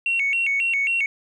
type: tone with vibrato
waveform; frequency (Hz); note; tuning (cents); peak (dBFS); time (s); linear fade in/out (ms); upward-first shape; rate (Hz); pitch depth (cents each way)
sine; 2464; D#7; -17; -18; 0.06-1.06; 2; square; 3.7; 180
effects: tanh soft clip ceiling -14 dBFS + 10-bit